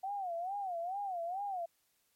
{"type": "tone with vibrato", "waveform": "sine", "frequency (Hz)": 740, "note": "F#5", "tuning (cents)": 0, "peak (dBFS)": -35, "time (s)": [0.03, 1.66], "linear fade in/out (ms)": 10, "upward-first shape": "sine", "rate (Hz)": 2.3, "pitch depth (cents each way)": 170, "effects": ["white hiss -75 dBFS RMS until 2.15 s", "MP3 64 kbps"]}